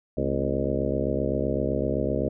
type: harmonic tone with a mistuned harmonic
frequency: 67.8 Hz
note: C#2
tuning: 38 cents flat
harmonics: 1 / 2 / 3 / 4 / 5 / 6 / 7 / 8 / 9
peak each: -32 / -32 / -32 / -32 / -32 / -32 / -32 / -32 / -32 dBFS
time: 0.17-2.29 s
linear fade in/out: 5 ms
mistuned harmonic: 3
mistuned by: +120 cents
effects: none